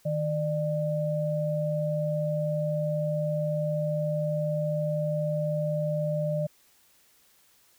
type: tone pair together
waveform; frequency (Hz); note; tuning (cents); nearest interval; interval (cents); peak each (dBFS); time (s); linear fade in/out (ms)
sine; 155.4 / 598; D#3 / D5; -2 / +31; octave + major seventh; 2333; -28; 0.05-6.47; 10
effects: white hiss -62 dBFS RMS until 7.78 s